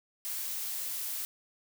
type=noise; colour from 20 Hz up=blue; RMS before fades=-36 dBFS; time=0.25-1.25 s; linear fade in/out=0 ms; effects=none